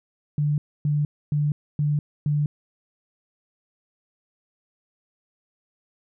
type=tone bursts; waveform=sine; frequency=147.6 Hz; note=D3; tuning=9 cents sharp; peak=-19 dBFS; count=5; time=0.38-2.46 s; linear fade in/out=2 ms; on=200 ms; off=270 ms; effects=none